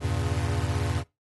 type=chord; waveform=square; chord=E diminished seventh; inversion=none; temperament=equal; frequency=82.41 / 98 / 116.54 / 138.59 Hz; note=E2 / G2 / Bb2 / Db3; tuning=0 / 0 / 0 / 0 cents; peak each=-30 / -30 / -33 / -34 dBFS; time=0-1.04 s; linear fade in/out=50 ms; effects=noise-tail reverb RT60 0.2 s tail -21 dB re dry + AAC 32 kbps